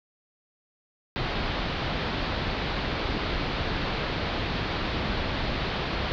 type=low-pass noise; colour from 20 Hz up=pink; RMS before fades=-29 dBFS; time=1.16-6.12 s; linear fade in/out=0 ms; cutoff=4500 Hz; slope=48 dB/octave; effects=none